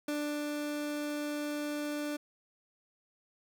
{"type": "tone with ADSR envelope", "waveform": "30% pulse", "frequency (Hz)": 295.1, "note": "D4", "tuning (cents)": 8, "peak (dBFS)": -29, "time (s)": [0.08, 2.17], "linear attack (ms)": 4, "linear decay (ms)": 350, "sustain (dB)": -2, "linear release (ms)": 11, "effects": []}